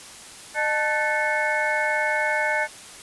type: tone cluster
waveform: sine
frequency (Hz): 610 / 878 / 1501 / 1762 / 2184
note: D#5 / A5 / F#6 / A6 / C#7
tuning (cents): -34 / -4 / +24 / +2 / -26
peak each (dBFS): -27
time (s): 0.54-2.68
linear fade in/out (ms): 50
effects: white hiss -42 dBFS RMS until 3.02 s + resampled to 24000 Hz